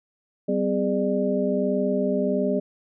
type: tone cluster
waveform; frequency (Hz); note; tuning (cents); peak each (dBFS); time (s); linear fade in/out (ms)
sine; 192.4 / 253.8 / 412.1 / 598; G3 / B3 / G#4 / D5; -32 / +47 / -13 / +31; -26; 0.48-2.6; 10
effects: none